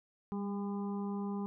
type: harmonic tone with a mistuned harmonic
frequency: 202.3 Hz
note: G#3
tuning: 45 cents flat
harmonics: 1 / 2 / 4 / 5 / 6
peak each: -35 / -43 / -48 / -49 / -55 dBFS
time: 0.32-1.46 s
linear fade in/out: 0 ms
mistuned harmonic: 1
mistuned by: -24 cents
effects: none